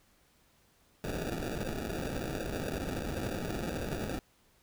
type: noise with sample-and-hold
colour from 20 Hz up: white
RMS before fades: -36 dBFS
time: 1.04-4.19 s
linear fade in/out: 0 ms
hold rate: 1050 Hz
effects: pink hiss -67 dBFS RMS until 4.62 s